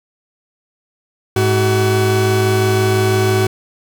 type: tone pair together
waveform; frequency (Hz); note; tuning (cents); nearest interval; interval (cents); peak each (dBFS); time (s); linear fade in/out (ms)
40% pulse; 105.62 / 376.4; G#2 / F#4; +30 / +30; octave + minor seventh; 2200; -14; 1.36-3.47; 5
effects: none